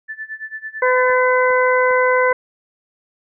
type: tone with tremolo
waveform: sine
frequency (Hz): 1754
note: A6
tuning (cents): -6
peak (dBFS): -24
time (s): 0.08-1.19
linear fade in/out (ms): 20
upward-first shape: sine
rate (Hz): 9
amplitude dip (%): 90
type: harmonic tone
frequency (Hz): 506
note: B4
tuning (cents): +42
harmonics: 1 / 2 / 3 / 4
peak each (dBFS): -15 / -18 / -20 / -21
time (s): 0.82-2.33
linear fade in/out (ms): 5
type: click train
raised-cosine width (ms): 1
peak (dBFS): -24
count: 4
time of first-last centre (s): 1.1-2.315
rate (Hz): 2.47
effects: none